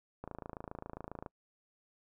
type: click train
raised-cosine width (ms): 1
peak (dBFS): -28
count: 29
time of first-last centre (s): 0.24-1.262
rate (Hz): 27.4
effects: noise-tail reverb RT60 0.1 s tail -26 dB re dry